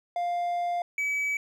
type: tone pair in turn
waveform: triangle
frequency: 700 / 2285 Hz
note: F5 / D7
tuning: +4 / -48 cents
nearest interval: octave + minor sixth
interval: 2048 cents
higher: second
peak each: -24 dBFS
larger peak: neither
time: 0.16-0.82 / 0.98-1.37 s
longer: first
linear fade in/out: 2 ms
effects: none